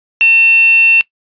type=tone with quantisation; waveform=sine; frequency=2700 Hz; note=E7; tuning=41 cents sharp; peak=-6 dBFS; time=0.21-1.01 s; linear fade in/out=0 ms; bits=4; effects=noise-tail reverb RT60 0.1 s tail -21 dB re dry + resampled to 11025 Hz